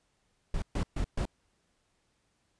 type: noise bursts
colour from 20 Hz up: brown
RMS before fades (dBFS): -30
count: 4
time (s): 0.54-1.254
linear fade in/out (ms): 2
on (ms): 81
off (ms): 130
effects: pink hiss -74 dBFS RMS until 2.59 s + resampled to 22050 Hz